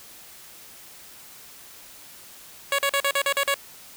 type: tone bursts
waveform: 10% pulse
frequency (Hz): 558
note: C#5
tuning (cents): +11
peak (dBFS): -12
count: 8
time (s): 2.72-3.542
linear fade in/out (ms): 2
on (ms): 66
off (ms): 42
effects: white hiss -46 dBFS RMS until 3.96 s